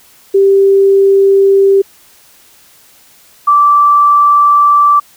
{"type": "tone pair in turn", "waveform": "sine", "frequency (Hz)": [392.3, 1165.8], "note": ["G4", "D6"], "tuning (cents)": [1, -13], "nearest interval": "octave + perfect fifth", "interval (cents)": 1886, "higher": "second", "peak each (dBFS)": -4, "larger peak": "neither", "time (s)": [[0.34, 1.82], [3.47, 5]], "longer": "second", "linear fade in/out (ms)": 10, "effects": ["white hiss -44 dBFS RMS until 5.16 s"]}